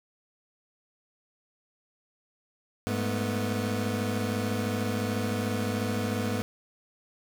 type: tone cluster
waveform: 25% pulse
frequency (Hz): 102.8 / 219.4 / 245.5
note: G#2 / A3 / B3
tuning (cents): -17 / -5 / -10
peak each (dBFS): -27 / -30 / -28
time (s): 2.87-6.42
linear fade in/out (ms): 0
effects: none